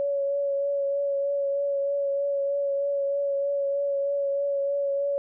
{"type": "tone with vibrato", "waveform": "sine", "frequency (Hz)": 561, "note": "C#5", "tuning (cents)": 21, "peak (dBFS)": -23, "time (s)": [0, 5.18], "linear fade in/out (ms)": 0, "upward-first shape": "triangle", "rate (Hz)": 3.2, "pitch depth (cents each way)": 19, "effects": []}